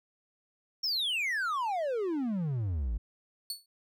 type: exponential sweep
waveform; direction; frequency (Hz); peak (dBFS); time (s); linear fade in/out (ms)
triangle; down; 5588 to 49.88; -27; 0.83-2.98; 10
type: tone with exponential decay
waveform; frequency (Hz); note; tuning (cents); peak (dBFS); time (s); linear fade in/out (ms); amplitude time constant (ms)
sawtooth; 4435; C#8; 0; -28; 3.5-3.66; 2; 33
effects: none